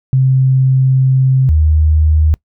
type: tone pair in turn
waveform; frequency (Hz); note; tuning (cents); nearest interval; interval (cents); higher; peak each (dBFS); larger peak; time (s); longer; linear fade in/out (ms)
sine; 131.6 / 77.55; C3 / D#2; +10 / -5; major sixth; 915; first; -7; neither; 0.13-1.49 / 1.49-2.34; first; 0
effects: noise-tail reverb RT60 0.1 s tail -24 dB re dry